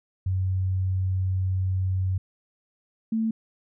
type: tone pair in turn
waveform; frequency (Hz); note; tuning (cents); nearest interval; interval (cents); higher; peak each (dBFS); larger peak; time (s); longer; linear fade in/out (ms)
sine; 93.7 / 222.9; F#2 / A3; +22 / +23; octave + minor third; 1501; second; -22; neither; 0.26-2.18 / 3.12-3.31; first; 5
effects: none